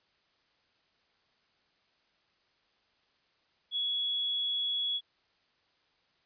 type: tone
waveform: sine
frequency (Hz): 3365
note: G#7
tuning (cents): +22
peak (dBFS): -29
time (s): 3.71-5.01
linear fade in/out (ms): 50
effects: white hiss -71 dBFS RMS until 6.25 s + resampled to 11025 Hz